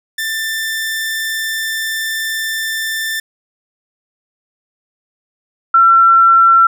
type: tone pair in turn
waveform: sawtooth / sine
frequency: 1779 / 1352.6 Hz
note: A6 / E6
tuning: +19 / +44 cents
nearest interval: perfect fourth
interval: 475 cents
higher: first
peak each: -14 / -5 dBFS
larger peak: second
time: 0.18-3.2 / 5.74-6.67 s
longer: first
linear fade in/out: 5 ms
effects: none